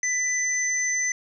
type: tone pair together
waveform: sine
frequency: 1991 / 6113 Hz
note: B6 / G8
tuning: +14 / -44 cents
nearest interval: octave + perfect fifth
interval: 1942 cents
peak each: -25 dBFS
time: 0.03-1.12 s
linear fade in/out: 2 ms
effects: none